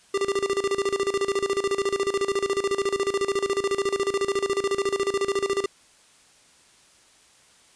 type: tone with tremolo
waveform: square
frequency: 395.9 Hz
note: G4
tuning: 17 cents sharp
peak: -21 dBFS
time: 0.14-5.66 s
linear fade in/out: 5 ms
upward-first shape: square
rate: 14 Hz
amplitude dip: 80%
effects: white hiss -56 dBFS RMS until 7.75 s + resampled to 22050 Hz